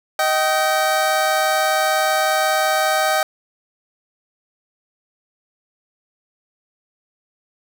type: tone pair together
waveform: 25% pulse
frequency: 626 / 771.2 Hz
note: D#5 / G5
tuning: +10 / -28 cents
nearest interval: major third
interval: 362 cents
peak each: -15 dBFS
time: 0.19-3.23 s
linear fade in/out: 2 ms
effects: none